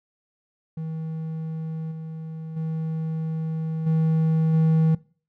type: tone with level steps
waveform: triangle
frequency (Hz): 160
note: D#3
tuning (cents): +49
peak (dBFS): -26 / -30 / -23 / -16 / -14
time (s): 0.77-4.95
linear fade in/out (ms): 5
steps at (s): 1.91 / 2.56 / 3.86 / 4.53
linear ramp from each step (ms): 10
effects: noise-tail reverb RT60 0.4 s tail -21 dB re dry